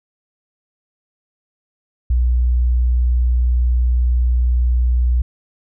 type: tone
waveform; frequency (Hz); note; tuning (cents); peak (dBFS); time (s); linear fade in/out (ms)
sine; 61; B1; -21; -12; 2.1-5.22; 5
effects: none